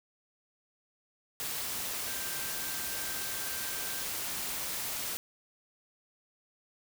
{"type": "tone in noise", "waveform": "sine", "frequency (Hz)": 1568, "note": "G6", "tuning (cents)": 0, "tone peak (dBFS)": -46, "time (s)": [2.08, 4.03], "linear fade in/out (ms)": 0, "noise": "white", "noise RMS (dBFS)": -36, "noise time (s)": [1.4, 5.17], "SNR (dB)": -13, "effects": []}